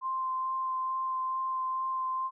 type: tone with vibrato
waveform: sine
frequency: 1044 Hz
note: C6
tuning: 4 cents flat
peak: -29 dBFS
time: 0.01-2.31 s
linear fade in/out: 50 ms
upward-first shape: sine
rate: 2.3 Hz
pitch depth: 9 cents each way
effects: none